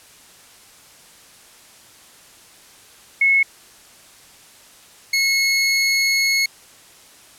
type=tone pair in turn; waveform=sine / 25% pulse; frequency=2187 / 2179 Hz; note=C#7 / C#7; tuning=-24 / -30 cents; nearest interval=unison; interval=6 cents; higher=first; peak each=-12 dBFS; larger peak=neither; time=3.21-3.43 / 5.13-6.46 s; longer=second; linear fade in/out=5 ms; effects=white hiss -47 dBFS RMS until 7.38 s + low-pass 11000 Hz 12 dB/octave